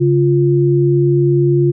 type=tone pair together; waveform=sine; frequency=139.91 / 349.2 Hz; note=C#3 / F4; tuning=+16 / 0 cents; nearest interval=octave + major third; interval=1584 cents; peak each=-12 dBFS; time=0-1.72 s; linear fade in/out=20 ms; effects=none